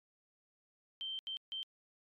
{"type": "tone bursts at uneven times", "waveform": "sine", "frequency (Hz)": 3126, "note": "G7", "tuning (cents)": -6, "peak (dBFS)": -38, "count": 3, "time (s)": [[1.01, 1.19], [1.27, 1.37], [1.52, 1.63]], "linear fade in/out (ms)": 0, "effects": ["MP3 64 kbps"]}